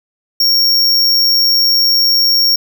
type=tone; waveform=square; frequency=5530 Hz; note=F8; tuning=18 cents flat; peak=-9 dBFS; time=0.4-2.56 s; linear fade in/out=5 ms; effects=none